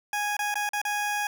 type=tone with dropouts; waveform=20% pulse; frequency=828 Hz; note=G#5; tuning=5 cents flat; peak=-21 dBFS; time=0.13-1.27 s; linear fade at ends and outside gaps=2 ms; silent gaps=0.368-0.391 / 0.542-0.555 / 0.691-0.733 / 0.816-0.851 s; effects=none